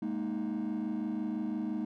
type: chord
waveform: triangle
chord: Ab suspended second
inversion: none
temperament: just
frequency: 207.7 / 233.6 / 311.5 Hz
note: Ab3 / Bb3 / Eb4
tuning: 0 / +4 / +2 cents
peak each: -33 dBFS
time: 0.02-1.85 s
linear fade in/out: 5 ms
effects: tanh soft clip ceiling -26 dBFS